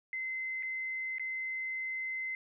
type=tone with dropouts; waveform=sine; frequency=2060 Hz; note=C7; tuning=28 cents flat; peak=-34 dBFS; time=0.13-2.35 s; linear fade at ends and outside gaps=1 ms; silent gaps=0.626-0.631 / 1.183-1.196 s; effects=none